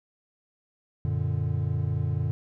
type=chord; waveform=triangle; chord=Gb augmented; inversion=none; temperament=equal; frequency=92.5 / 116.54 / 146.83 Hz; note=Gb2 / Bb2 / D3; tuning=0 / 0 / 0 cents; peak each=-27 dBFS; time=1.05-2.31 s; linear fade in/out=0 ms; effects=none